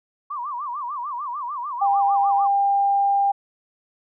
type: tone with vibrato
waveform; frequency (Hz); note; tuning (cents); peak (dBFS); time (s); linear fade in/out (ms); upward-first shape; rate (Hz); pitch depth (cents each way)
sine; 1068; C6; +35; -26; 0.3-2.48; 10; sine; 6.7; 210
type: tone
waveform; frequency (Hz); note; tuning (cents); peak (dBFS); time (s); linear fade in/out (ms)
sine; 798; G5; +31; -16; 1.81-3.32; 10
effects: none